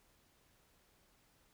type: silence
effects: pink hiss -71 dBFS RMS until 1.53 s